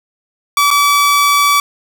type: tone with dropouts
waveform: sawtooth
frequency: 1149 Hz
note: D6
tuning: 38 cents flat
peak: -5 dBFS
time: 0.57-1.6 s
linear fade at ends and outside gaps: 2 ms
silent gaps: 0.705-0.711 s
effects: none